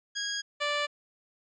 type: tone pair in turn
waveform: 10% pulse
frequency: 1643 / 585.4 Hz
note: G#6 / D5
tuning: -19 / -6 cents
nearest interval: octave + tritone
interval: 1787 cents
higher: first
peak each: -21 / -19 dBFS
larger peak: second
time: 0.15-0.42 / 0.6-0.87 s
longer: neither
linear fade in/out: 20 ms
effects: resampled to 16000 Hz